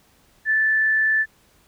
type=tone with frequency modulation; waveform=sine; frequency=1754 Hz; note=A6; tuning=6 cents flat; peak=-16 dBFS; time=0.45-1.26 s; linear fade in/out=50 ms; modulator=67.4 Hz; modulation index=0.21; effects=pink hiss -58 dBFS RMS until 1.67 s